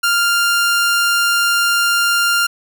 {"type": "tone", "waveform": "sawtooth", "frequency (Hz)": 1396.9, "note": "F6", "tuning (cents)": 0, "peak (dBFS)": -9, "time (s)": [0.03, 2.47], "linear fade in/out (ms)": 10, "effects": []}